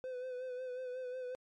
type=tone with vibrato; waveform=triangle; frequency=506 Hz; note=B4; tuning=42 cents sharp; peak=-37 dBFS; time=0.04-1.35 s; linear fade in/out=0 ms; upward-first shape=sine; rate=5.5 Hz; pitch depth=38 cents each way; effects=MP3 48 kbps